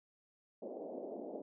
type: band-pass noise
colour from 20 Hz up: white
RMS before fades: -45 dBFS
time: 0.62-1.42 s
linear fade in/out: 5 ms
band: 220 to 670 Hz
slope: 48 dB/octave
effects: none